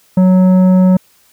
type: tone with tanh clipping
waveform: sine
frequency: 185 Hz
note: F#3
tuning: in tune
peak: -7 dBFS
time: 0.17-0.97 s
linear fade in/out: 5 ms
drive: 10 dB
effects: white hiss -51 dBFS RMS until 1.32 s